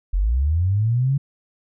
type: linear sweep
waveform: sine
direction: up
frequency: 41.41 to 141.9 Hz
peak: -16 dBFS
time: 0.13-1.18 s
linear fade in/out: 10 ms
effects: none